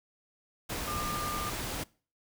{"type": "tone in noise", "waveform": "sine", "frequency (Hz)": 1200, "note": "D6", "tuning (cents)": 37, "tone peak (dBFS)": -35, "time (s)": [0.87, 1.5], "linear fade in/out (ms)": 10, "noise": "pink", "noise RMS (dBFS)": -36, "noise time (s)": [0.69, 1.84], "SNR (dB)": -2, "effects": ["noise-tail reverb RT60 0.4 s tail -23 dB re dry"]}